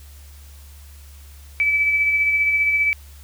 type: tone with tremolo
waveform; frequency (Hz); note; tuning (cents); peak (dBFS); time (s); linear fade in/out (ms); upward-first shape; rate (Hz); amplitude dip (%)
sine; 2304; D7; -34; -14; 1.6-2.93; 0; sine; 15; 35
effects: added 71 Hz sine -40 dBFS peak until 3.23 s + white hiss -50 dBFS RMS until 3.23 s